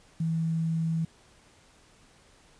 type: tone with quantisation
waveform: sine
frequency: 163 Hz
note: E3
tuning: 19 cents flat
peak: -25 dBFS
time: 0.2-1.05 s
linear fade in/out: 5 ms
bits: 9
effects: pink hiss -59 dBFS RMS until 2.59 s + resampled to 22050 Hz